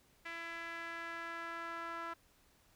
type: tone with band-pass filter sweep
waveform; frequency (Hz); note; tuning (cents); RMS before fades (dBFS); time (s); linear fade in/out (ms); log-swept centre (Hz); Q
sawtooth; 334.6; E4; +26; -44; 0.25-2.14; 10; 2000 to 1300; 2.7
effects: pink hiss -69 dBFS RMS until 2.75 s